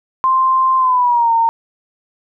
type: tone with pitch glide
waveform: sine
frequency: 1046.5 to 916.3 Hz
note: C6 to A#5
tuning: 0 to -30 cents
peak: -10 dBFS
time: 0.24-1.49 s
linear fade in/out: 0 ms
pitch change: -230 cents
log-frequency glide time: 0.78-1.32 s
effects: none